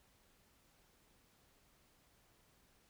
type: silence
effects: pink hiss -71 dBFS RMS until 2.89 s